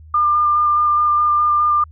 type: tone with vibrato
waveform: sine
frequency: 1200 Hz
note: D6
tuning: 37 cents sharp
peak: -12 dBFS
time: 0.14-1.84 s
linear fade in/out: 5 ms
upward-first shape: square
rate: 4.8 Hz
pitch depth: 9 cents each way
effects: added 78 Hz sine -38 dBFS peak until 1.91 s